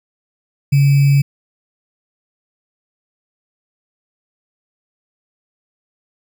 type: tone with sample-and-hold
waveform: sine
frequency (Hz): 140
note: C#3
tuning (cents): +18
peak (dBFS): -8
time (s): 0.72-1.22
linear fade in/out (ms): 10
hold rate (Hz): 2450
effects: none